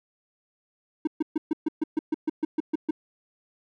triangle tone bursts, 311.1 Hz, D#4, in tune, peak -19 dBFS, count 13, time 1.05-2.909 s, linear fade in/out 5 ms, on 23 ms, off 130 ms, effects none

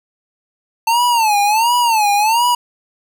square tone with vibrato, 890 Hz, A5, 20 cents sharp, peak -12 dBFS, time 0.87-2.55 s, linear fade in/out 5 ms, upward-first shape sine, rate 1.4 Hz, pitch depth 160 cents each way, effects none

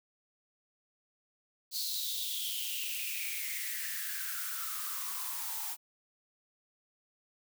blue noise with high-pass filter sweep, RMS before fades -37 dBFS, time 1.71-5.77 s, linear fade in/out 50 ms, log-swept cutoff 4400 to 820 Hz, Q 7.3, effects none

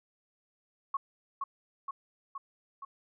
sine tone with echo, 1103 Hz, C#6, 9 cents flat, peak -28 dBFS, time 0.94-0.97 s, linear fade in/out 5 ms, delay 470 ms, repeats 4, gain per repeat -3 dB, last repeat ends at 2.85 s, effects none

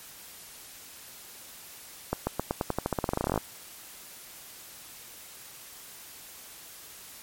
accelerating click train, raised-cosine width 1 ms, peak -12 dBFS, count 22, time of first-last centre 2.13-3.377 s, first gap 140 ms, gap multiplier 0.9, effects white hiss -47 dBFS RMS until 7.22 s + MP3 64 kbps

